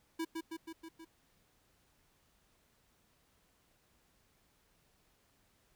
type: tone with echo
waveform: square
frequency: 326.5 Hz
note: E4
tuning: 17 cents flat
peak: -35 dBFS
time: 0.19-0.25 s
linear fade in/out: 10 ms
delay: 160 ms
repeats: 5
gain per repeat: -3 dB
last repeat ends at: 1.05 s
effects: pink hiss -72 dBFS RMS until 5.75 s